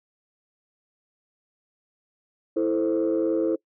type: chord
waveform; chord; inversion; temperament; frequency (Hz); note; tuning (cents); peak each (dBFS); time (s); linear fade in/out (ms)
sine; A minor; second; equal; 329.6 / 440 / 523.3; E4 / A4 / C5; 0 / 0 / 0; -22 / -25 / -26; 2.56-3.56; 10
effects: noise-tail reverb RT60 0.1 s tail -23 dB re dry + tanh soft clip ceiling -15 dBFS